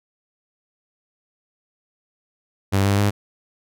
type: tone with pitch steps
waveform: sawtooth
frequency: 98 / 100 / 102.04 Hz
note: G2 / G2 / G#2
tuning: 0 / +35 / -30 cents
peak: -12 dBFS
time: 2.72-3.11 s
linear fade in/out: 20 ms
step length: 130 ms
effects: none